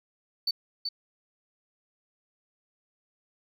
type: tone with echo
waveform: sine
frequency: 4525 Hz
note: C#8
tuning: 35 cents sharp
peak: -22 dBFS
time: 0.47-0.51 s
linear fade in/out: 5 ms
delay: 380 ms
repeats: 1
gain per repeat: -6 dB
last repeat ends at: 0.89 s
effects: tanh soft clip ceiling -23 dBFS